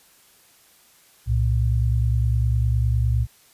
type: tone pair together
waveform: sine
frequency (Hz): 65.41 / 115.24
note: C2 / A#2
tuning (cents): 0 / -19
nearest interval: minor seventh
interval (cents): 981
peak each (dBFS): -20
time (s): 1.26-3.27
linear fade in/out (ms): 50
effects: white hiss -55 dBFS RMS until 3.53 s + resampled to 32000 Hz